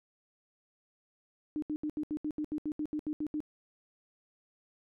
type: tone bursts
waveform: sine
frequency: 302.5 Hz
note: D#4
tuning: 49 cents flat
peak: -31 dBFS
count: 14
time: 1.56-3.404 s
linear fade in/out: 0 ms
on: 63 ms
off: 74 ms
effects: none